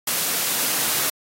white high-pass noise, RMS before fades -22 dBFS, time 0.07-1.1 s, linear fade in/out 5 ms, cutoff 120 Hz, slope 24 dB/octave, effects AAC 48 kbps

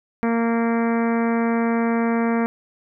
harmonic tone, 231 Hz, A#3, 16 cents flat, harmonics 1 / 2 / 3 / 4 / 5 / 6 / 7 / 8 / 9 / 10, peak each -19 / -25 / -29 / -31 / -33 / -35 / -36 / -37 / -38 / -39 dBFS, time 0.23-2.46 s, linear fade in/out 0 ms, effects none

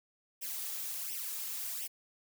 blue noise with flanger, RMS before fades -39 dBFS, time 0.41-1.88 s, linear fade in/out 20 ms, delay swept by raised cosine 0.35 to 3.85 ms, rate 1.4 Hz, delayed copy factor +0.85, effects none

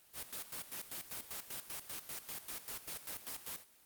white noise with tremolo, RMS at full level -43 dBFS, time 0.13-3.66 s, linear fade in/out 50 ms, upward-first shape square, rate 5.1 Hz, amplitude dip 75%, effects white hiss -65 dBFS RMS until 3.85 s + Opus 24 kbps

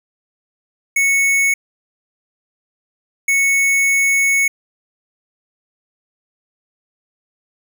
square tone bursts at uneven times, 2210 Hz, C#7, 6 cents flat, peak -13 dBFS, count 2, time 0.96-1.54 / 3.28-4.48 s, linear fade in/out 5 ms, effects none

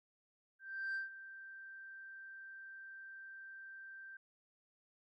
sine tone with ADSR envelope, 1568 Hz, G6, in tune, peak -34 dBFS, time 0.59-4.17 s, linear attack 360 ms, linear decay 140 ms, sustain -15 dB, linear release 4 ms, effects tanh soft clip ceiling -35 dBFS

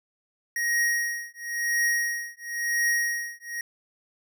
square tone with tremolo, 1883 Hz, A#6, 17 cents sharp, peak -21 dBFS, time 0.56-3.61 s, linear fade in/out 2 ms, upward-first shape triangle, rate 0.97 Hz, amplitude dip 100%, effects none

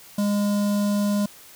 square tone with notch filter, 204.7 Hz, G#3, 25 cents flat, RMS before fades -22 dBFS, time 0.18-1.26 s, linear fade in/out 5 ms, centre 2100 Hz, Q 0.6, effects white hiss -47 dBFS RMS until 1.55 s

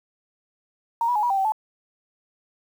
sine tone with pitch steps, 928 / 975 / 841 / 965 / 784 / 772 / 868 Hz, A#5 / B5 / G#5 / B5 / G5 / G5 / A5, -8 / -23 / +22 / -40 / 0 / -27 / -24 cents, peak -19 dBFS, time 1.01-1.521 s, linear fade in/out 2 ms, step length 73 ms, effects 8-bit

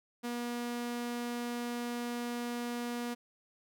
sawtooth tone, 240 Hz, B3, 49 cents flat, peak -31 dBFS, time 0.23-3.15 s, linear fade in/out 20 ms, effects none

